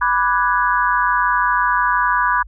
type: chord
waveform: sine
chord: G# half-diminished seventh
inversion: first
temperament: equal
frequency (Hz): 987.8 / 1174.7 / 1480 / 1661.2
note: B5 / D6 / F#6 / G#6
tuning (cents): 0 / 0 / 0 / 0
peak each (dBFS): -17 / -20 / -21 / -21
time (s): 0.01-2.43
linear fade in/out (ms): 10
effects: added 50 Hz sine -36 dBFS peak until 2.47 s